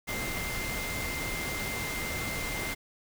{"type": "tone in noise", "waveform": "sine", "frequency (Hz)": 2093, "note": "C7", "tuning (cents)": 0, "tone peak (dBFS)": -36, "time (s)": [0.07, 2.75], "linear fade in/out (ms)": 20, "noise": "pink", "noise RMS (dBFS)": -35, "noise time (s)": [0.07, 2.75], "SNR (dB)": -4, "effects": []}